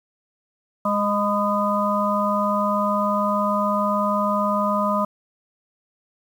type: harmonic tone with a mistuned harmonic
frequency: 206 Hz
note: G#3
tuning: 14 cents flat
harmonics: 1 / 3 / 5 / 6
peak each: -24 / -24 / -24 / -24 dBFS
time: 0.85-5.05 s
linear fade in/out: 5 ms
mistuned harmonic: 5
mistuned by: -35 cents
effects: 8-bit